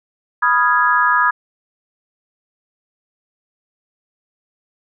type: chord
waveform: sine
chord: F half-diminished seventh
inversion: second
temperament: equal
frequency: 987.8 / 1244.5 / 1396.9 / 1661.2 Hz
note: Cb6 / Eb6 / F6 / Ab6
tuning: 0 / 0 / 0 / 0 cents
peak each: -17 / -16 / -22 / -16 dBFS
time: 0.42-1.31 s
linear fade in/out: 10 ms
effects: none

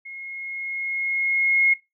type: tone with level ramp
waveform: sine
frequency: 2158 Hz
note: C#7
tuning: 47 cents flat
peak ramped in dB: -35 to -14 dBFS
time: 0.05-1.74 s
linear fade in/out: 10 ms
effects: noise-tail reverb RT60 0.2 s tail -18 dB re dry

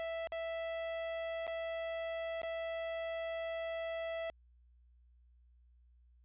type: tone with dropouts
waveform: 45% pulse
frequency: 659.3 Hz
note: E5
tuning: in tune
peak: -37 dBFS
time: 0-4.3 s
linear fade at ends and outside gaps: 0 ms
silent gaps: 0.272-0.321 / 1.468-1.477 / 2.417-2.432 s
effects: added 60 Hz sine -62 dBFS peak until 6.24 s + resampled to 8000 Hz

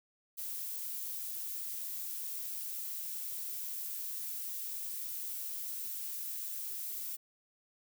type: noise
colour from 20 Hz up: violet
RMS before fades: -40 dBFS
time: 0.37-7.17 s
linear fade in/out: 20 ms
effects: none

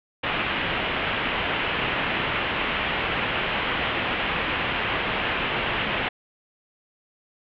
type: low-pass noise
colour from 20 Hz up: white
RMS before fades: -26 dBFS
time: 0.23-6.09 s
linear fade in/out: 10 ms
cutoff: 3100 Hz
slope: 48 dB/octave
effects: none

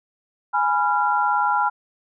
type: chord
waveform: sine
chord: F diminished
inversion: first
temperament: equal with one note detuned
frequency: 830.6 / 987.8 / 1380.9 Hz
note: Ab5 / Cb6 / F6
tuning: 0 / 0 / -20 cents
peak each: -21 / -22 / -22 dBFS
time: 0.53-1.7 s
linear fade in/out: 20 ms
effects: none

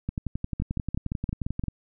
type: two click trains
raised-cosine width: 5 ms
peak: -16 / -16 dBFS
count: 7 / 19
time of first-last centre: 0.6-1.638 / 0.09-1.683 s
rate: 5.78 / 11.3 Hz
effects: none

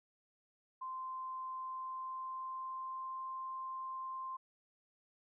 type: tone with pitch glide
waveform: sine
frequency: 1040 to 1048.4 Hz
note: C6 to C6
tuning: -11 to +3 cents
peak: -40 dBFS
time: 0.81-4.37 s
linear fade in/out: 10 ms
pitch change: +14 cents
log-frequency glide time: 1.57-3.23 s
effects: none

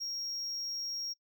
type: tone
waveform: triangle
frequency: 5588 Hz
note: F8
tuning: in tune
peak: -34 dBFS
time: 0-1.14 s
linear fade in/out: 20 ms
effects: noise-tail reverb RT60 0.1 s tail -25 dB re dry

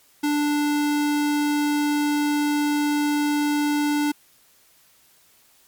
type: tone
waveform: square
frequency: 294 Hz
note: D4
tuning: 2 cents sharp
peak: -20 dBFS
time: 0.23-4.12 s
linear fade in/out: 10 ms
effects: white hiss -57 dBFS RMS until 5.67 s + MP3 96 kbps

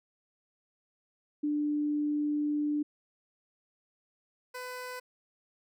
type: tone pair in turn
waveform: sine / 15% pulse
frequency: 296.1 / 501.7 Hz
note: D4 / B4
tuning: +14 / +27 cents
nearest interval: major sixth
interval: 913 cents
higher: second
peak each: -27 / -32 dBFS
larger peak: first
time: 1.43-2.83 / 4.54-5 s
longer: first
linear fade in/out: 10 ms
effects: none

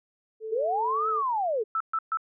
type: tone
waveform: sine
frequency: 440 Hz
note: A4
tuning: in tune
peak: -32 dBFS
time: 0.4-1.23 s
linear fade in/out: 50 ms
type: linear two-way sweep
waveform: sine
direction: up then down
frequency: 403.2 to 1330 to 403.2 Hz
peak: -24 dBFS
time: 0.51-1.64 s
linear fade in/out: 20 ms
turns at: 1.09 s
type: tone bursts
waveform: sine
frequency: 1318.5 Hz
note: E6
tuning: in tune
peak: -24 dBFS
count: 3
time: 1.75-2.172 s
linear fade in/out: 2 ms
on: 54 ms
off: 130 ms
effects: none

